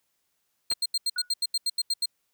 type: tone bursts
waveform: 35% pulse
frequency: 4200 Hz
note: C8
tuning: 6 cents sharp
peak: -22 dBFS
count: 12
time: 0.7-2.058 s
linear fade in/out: 5 ms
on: 38 ms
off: 82 ms
type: clicks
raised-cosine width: 0.3 ms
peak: -21 dBFS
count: 2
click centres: 0.715 / 0.723 s
type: tone with exponential decay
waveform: sine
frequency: 1463 Hz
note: F#6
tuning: 20 cents flat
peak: -30 dBFS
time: 1.16-1.31 s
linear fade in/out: 5 ms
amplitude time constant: 31 ms
effects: white hiss -75 dBFS RMS until 2.33 s